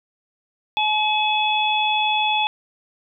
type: harmonic tone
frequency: 854 Hz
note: G#5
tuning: 48 cents sharp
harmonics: 1 / 3 / 4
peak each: -20 / -23 / -23 dBFS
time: 0.77-2.47 s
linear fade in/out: 0 ms
effects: none